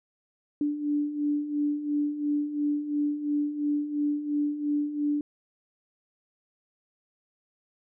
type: beating tone pair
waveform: sine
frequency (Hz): 291.2 / 294.1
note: D4 / D4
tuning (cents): -15 / +3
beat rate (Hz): 2.9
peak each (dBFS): -32 / -26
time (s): 0.61-5.21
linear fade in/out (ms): 2
effects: none